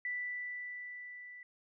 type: tone with level ramp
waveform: sine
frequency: 1975.5 Hz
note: B6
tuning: in tune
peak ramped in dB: -34 to -48 dBFS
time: 0.05-1.43 s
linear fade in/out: 2 ms
effects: none